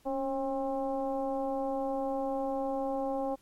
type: tone with frequency modulation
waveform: sine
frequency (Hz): 540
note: C#5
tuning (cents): -45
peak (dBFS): -29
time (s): 0.05-3.36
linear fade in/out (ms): 20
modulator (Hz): 264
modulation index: 1.2
effects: pink hiss -65 dBFS RMS until 3.41 s + MP3 64 kbps